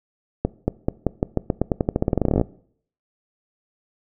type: accelerating click train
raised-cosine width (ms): 2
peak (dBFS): -5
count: 25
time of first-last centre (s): 0.45-2.413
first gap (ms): 230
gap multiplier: 0.89
effects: noise-tail reverb RT60 0.6 s tail -21 dB re dry